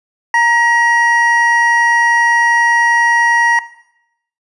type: tone pair together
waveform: triangle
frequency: 932.4 / 1905 Hz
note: A#5 / A#6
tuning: 0 / +37 cents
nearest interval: octave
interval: 1237 cents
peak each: -10 / -10 dBFS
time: 0.34-3.59 s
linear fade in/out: 2 ms
effects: noise-tail reverb RT60 0.8 s tail -17 dB re dry + resampled to 24000 Hz